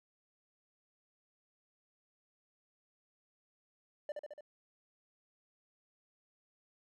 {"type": "tone with echo", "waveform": "triangle", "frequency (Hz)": 593, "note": "D5", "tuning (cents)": 17, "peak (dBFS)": -34, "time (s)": [4.09, 4.12], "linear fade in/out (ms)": 2, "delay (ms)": 72, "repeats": 4, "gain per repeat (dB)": -3, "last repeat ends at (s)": 4.408, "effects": []}